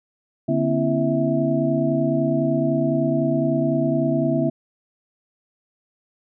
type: tone cluster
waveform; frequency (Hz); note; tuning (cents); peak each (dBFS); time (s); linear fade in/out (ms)
sine; 145.4 / 239.3 / 269.2 / 333.1 / 653; D3 / A#3 / C4 / E4 / E5; -17 / +46 / +49 / +18 / -17; -24; 0.48-4.5; 10
effects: none